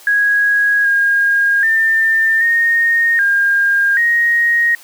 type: tone with pitch steps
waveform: sine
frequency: 1654 / 1624 / 1796 / 1850 / 1611 / 1875 Hz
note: G#6 / G#6 / A6 / A#6 / G6 / A#6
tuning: -8 / -39 / +35 / -14 / +47 / +10 cents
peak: -10 dBFS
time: 0.07-4.75 s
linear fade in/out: 2 ms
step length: 780 ms
effects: white hiss -41 dBFS RMS until 4.83 s + high-pass 400 Hz 12 dB/octave